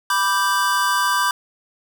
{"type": "chord", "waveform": "square", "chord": "G major", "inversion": "first", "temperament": "equal", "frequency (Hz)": [987.8, 1174.7, 1568], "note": ["B5", "D6", "G6"], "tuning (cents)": [0, 0, 0], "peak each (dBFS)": -22, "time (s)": [0.1, 1.31], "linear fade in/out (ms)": 2, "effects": []}